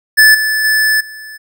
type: tone with level steps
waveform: square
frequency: 1740 Hz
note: A6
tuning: 20 cents flat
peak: -4 / -13 / -10 / -29 dBFS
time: 0.17-1.38 s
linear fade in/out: 20 ms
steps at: 0.34 / 0.64 / 1 s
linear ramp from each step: 10 ms
effects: none